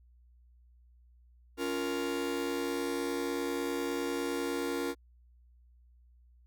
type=chord; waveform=45% pulse; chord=Bb minor; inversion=first; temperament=just; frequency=279.7 / 349.6 / 466.2 Hz; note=Db4 / F4 / Bb4; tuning=+16 / +2 / 0 cents; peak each=-36 / -36 / -36 dBFS; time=1.57-4.95 s; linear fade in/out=50 ms; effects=added 60 Hz sine -58 dBFS peak until 6.46 s